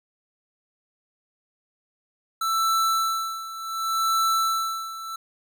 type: tone with tremolo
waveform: square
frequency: 1327 Hz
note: E6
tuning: 11 cents sharp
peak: -20 dBFS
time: 2.41-5.16 s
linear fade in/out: 5 ms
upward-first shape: sine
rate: 0.68 Hz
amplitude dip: 80%
effects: none